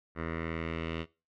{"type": "tone with low-pass filter sweep", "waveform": "10% pulse", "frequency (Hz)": 81.9, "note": "E2", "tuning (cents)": -11, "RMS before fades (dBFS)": -36, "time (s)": [0.15, 1.06], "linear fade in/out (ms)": 50, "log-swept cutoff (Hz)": [1700, 2900], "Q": 2.7, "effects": ["noise-tail reverb RT60 0.3 s tail -21 dB re dry"]}